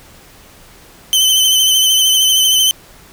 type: tone with vibrato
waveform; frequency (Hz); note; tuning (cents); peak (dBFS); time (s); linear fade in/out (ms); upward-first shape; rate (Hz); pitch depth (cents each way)
sawtooth; 3062; G7; -41; -6; 1.13-2.71; 0; triangle; 13; 42
effects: pink hiss -42 dBFS RMS until 3.12 s